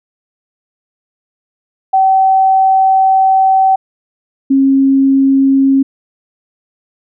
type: tone pair in turn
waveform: sine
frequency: 766 / 270.8 Hz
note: G5 / C#4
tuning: -40 / -40 cents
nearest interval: octave + tritone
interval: 1800 cents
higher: first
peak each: -6 dBFS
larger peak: neither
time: 1.93-3.76 / 4.5-5.83 s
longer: first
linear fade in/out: 10 ms
effects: none